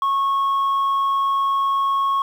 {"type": "tone", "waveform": "sine", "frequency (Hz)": 1098, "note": "C#6", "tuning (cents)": -17, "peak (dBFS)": -14, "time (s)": [0.02, 2.22], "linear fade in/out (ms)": 2, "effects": ["tanh soft clip ceiling -16 dBFS", "8-bit"]}